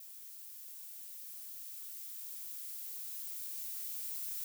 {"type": "noise with level ramp", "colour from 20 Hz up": "violet", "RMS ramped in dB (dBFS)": [-51, -40], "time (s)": [0, 4.44], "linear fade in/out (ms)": 2, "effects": []}